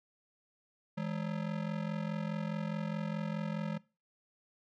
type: ring-modulated tone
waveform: square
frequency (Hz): 185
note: F#3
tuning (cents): 0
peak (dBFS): -32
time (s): 0.97-3.78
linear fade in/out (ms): 10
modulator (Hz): 22.4
effects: noise-tail reverb RT60 0.3 s tail -20 dB re dry + low-pass 3000 Hz 12 dB/octave